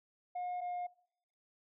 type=tone pair in turn; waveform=sine; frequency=718 / 713 Hz; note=F5 / F5; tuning=+48 / +36 cents; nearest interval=unison; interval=12 cents; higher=first; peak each=-34 / -34 dBFS; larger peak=neither; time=0.35-0.61 / 0.61-0.87 s; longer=neither; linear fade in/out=10 ms; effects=noise-tail reverb RT60 0.7 s tail -23 dB re dry + tanh soft clip ceiling -35 dBFS

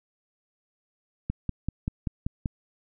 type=click train; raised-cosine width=5 ms; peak=-15 dBFS; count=7; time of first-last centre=1.3-2.458 s; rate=5.18 Hz; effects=none

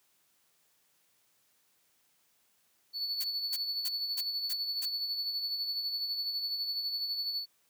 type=tone with tremolo; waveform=triangle; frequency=4447 Hz; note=C#8; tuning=5 cents sharp; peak=-29 dBFS; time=2.93-7.46 s; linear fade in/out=50 ms; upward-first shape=sine; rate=12 Hz; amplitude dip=45%
type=noise bursts; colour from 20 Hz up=blue; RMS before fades=-37 dBFS; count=6; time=3.2-4.858 s; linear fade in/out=10 ms; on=43 ms; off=280 ms
effects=white hiss -71 dBFS RMS until 7.69 s + high-pass 80 Hz 12 dB/octave

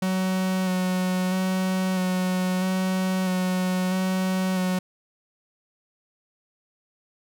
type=tone with vibrato; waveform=45% pulse; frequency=185.5 Hz; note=F#3; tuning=5 cents sharp; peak=-22 dBFS; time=0.02-4.79 s; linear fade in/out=5 ms; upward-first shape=square; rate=0.77 Hz; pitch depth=14 cents each way; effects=none

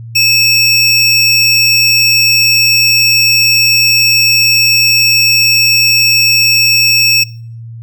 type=tone pair together; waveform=square; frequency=2600 / 5509 Hz; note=E7 / F8; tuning=-24 / -25 cents; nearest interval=octave + minor second; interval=1299 cents; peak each=-10 dBFS; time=0.15-7.24 s; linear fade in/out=10 ms; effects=noise-tail reverb RT60 0.5 s tail -22 dB re dry + added 115 Hz sine -25 dBFS peak until 7.82 s

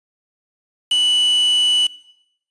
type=tone with quantisation; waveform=triangle; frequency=2960 Hz; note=F#7; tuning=in tune; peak=-12 dBFS; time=0.91-1.87 s; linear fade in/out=5 ms; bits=4; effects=noise-tail reverb RT60 0.8 s tail -20 dB re dry + resampled to 24000 Hz

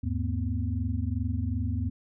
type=tone cluster; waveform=sine; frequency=79.5 / 102.3 / 231.7 / 253.6 Hz; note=D#2 / G#2 / A#3 / B3; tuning=+38 / -26 / -10 / +46 cents; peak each=-30 / -30 / -37 / -35 dBFS; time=0.03-1.9 s; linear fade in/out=10 ms; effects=none

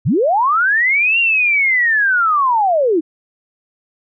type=linear two-way sweep; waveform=sine; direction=up then down; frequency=85 to 2794 to 293.6 Hz; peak=-11 dBFS; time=0.05-3.01 s; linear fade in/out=20 ms; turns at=1.19 s; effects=none

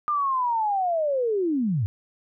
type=linear sweep; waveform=sine; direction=down; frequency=1214 to 90.3 Hz; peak=-21 dBFS; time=0.08-1.86 s; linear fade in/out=0 ms; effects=none

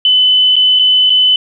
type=tone with dropouts; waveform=sine; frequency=3016 Hz; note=F#7; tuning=32 cents sharp; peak=-6 dBFS; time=0.05-1.36 s; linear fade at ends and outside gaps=2 ms; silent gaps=0.557-0.564 / 0.79-0.794 / 1.097-1.102 s; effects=none

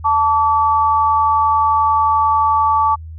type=tone pair together; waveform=sine; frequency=880 / 1148.7 Hz; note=A5 / D6; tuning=0 / -39 cents; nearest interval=perfect fourth; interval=461 cents; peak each=-14 dBFS; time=0.04-2.96 s; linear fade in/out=20 ms; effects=added 80 Hz sine -29 dBFS peak until 3.18 s

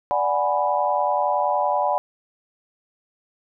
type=chord; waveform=sine; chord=G# half-diminished seventh; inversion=second; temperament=equal; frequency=587.3 / 740 / 830.6 / 987.8 Hz; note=D5 / F#5 / G#5 / B5; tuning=0 / 0 / 0 / 0 cents; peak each=-24 dBFS; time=0.11-1.98 s; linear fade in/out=0 ms; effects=none

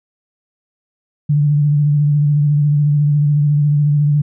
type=tone with vibrato; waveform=sine; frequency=146.83 Hz; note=D3; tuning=in tune; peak=-10 dBFS; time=1.29-4.22 s; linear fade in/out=10 ms; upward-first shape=sine; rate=14 Hz; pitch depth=33 cents each way; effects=none

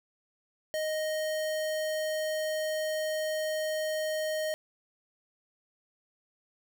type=tone; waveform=square; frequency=622 Hz; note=D#5; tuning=1 cent flat; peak=-30 dBFS; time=0.74-4.54 s; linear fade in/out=0 ms; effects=none

